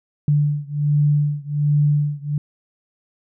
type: beating tone pair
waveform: sine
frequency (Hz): 146.4 / 147.7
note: D3 / D3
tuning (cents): -5 / +10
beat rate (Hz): 1.3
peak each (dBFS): -18 / -19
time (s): 0.28-2.38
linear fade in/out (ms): 2
effects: none